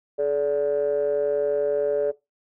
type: ring-modulated tone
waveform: triangle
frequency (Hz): 75.5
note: D2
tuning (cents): +48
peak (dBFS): -14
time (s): 0.18-2.12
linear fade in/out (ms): 20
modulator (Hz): 504
effects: noise-tail reverb RT60 0.2 s tail -19 dB re dry + tanh soft clip ceiling -14 dBFS